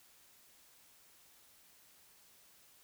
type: silence
effects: white hiss -64 dBFS RMS until 2.83 s